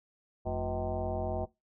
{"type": "tone with frequency modulation", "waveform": "sine", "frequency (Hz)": 361.3, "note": "F#4", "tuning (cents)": -41, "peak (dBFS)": -30, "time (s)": [0.45, 1.46], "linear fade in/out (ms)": 20, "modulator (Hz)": 136, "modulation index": 3.2, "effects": ["noise-tail reverb RT60 0.2 s tail -20 dB re dry"]}